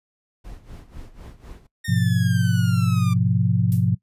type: noise with tremolo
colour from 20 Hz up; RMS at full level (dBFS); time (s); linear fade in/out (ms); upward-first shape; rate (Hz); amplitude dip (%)
brown; -37; 0.44-1.67; 10; sine; 4; 80
type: linear sweep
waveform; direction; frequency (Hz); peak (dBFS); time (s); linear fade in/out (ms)
sawtooth; down; 1853 to 1174.7; -28; 1.84-3.14; 10
type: chord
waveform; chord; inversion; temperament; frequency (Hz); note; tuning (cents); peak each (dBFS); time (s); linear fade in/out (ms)
sine; F diminished; first; just; 104.77 / 125.72 / 174.61; Ab2 / Cb3 / F3; +16 / +31 / 0; -21; 1.88-3.95; 10
type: noise with exponential decay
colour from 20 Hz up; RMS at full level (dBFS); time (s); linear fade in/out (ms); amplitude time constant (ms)
violet; -32; 3.72-3.9; 0; 38
effects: noise-tail reverb RT60 0.1 s tail -19 dB re dry + resampled to 32000 Hz